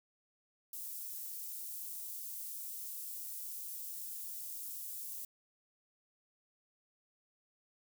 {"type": "high-pass noise", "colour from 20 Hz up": "white", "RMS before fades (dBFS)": -44, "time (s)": [0.73, 5.25], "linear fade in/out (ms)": 2, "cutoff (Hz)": 9900, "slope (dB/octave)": 12, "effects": []}